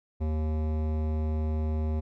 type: tone with hard clipping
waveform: sine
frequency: 77.7 Hz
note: D#2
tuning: 2 cents flat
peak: -28 dBFS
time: 0.2-2.01 s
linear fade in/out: 20 ms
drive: 16 dB
effects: none